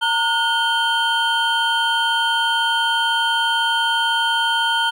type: tone cluster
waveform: triangle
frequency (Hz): 916 / 1446 / 3132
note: A#5 / F#6 / G7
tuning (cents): -31 / -40 / -2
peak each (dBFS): -19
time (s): 0.01-4.91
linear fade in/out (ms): 20
effects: none